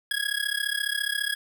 25% pulse tone with amplitude modulation, 1661.2 Hz, G#6, in tune, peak -18 dBFS, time 0.11-1.35 s, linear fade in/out 2 ms, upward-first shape sine, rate 34.6 Hz, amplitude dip 90%, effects none

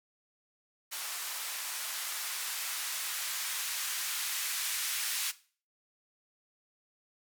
violet noise with band-pass filter sweep, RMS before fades -36 dBFS, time 0.91-5.32 s, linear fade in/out 20 ms, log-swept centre 910 to 1700 Hz, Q 0.9, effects noise-tail reverb RT60 0.4 s tail -17 dB re dry

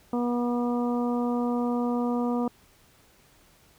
harmonic tone, 241.7 Hz, B3, 37 cents flat, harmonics 1 / 2 / 3 / 4 / 5, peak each -25 / -31 / -35 / -37 / -39 dBFS, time 0.13-2.48 s, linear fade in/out 2 ms, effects pink hiss -59 dBFS RMS until 3.78 s

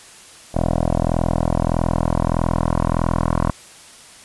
10% pulse tone with low-pass filter sweep, 41.61 Hz, E1, 17 cents sharp, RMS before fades -19 dBFS, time 0.54-3.51 s, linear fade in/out 10 ms, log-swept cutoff 730 to 1100 Hz, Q 2.6, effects white hiss -43 dBFS RMS until 4.24 s + resampled to 24000 Hz

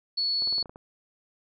sine tone, 4406 Hz, C#8, 11 cents flat, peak -24 dBFS, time 0.17-0.63 s, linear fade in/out 10 ms
clicks, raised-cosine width 1 ms, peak -30 dBFS, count 8, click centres 0.422 / 0.474 / 0.526 / 0.582 / 0.627 / 0.658 / 0.695 / 0.759 s
effects none

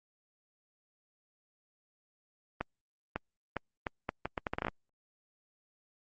accelerating click train, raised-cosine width 0.5 ms, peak -17 dBFS, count 14, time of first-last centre 2.61-4.683 s, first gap 550 ms, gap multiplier 0.74, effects Opus 32 kbps

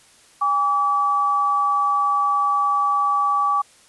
sine tone pair together, 813.2 / 1150 Hz, G#5 / D6, -37 / -37 cents, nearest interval tritone, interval 600 cents, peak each -24 / -17 dBFS, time 0.41-3.62 s, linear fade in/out 10 ms, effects white hiss -52 dBFS RMS until 3.88 s + resampled to 24000 Hz

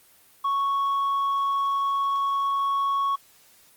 triangle tone with tanh clipping, 1108.7 Hz, C#6, in tune, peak -22 dBFS, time 0.44-3.16 s, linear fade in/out 10 ms, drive 7 dB, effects white hiss -56 dBFS RMS until 3.76 s + Opus 24 kbps

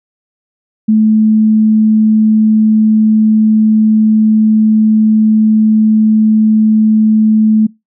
sine tone, 217 Hz, A3, 24 cents flat, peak -5 dBFS, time 0.88-7.67 s, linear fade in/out 10 ms, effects noise-tail reverb RT60 0.2 s tail -23 dB re dry

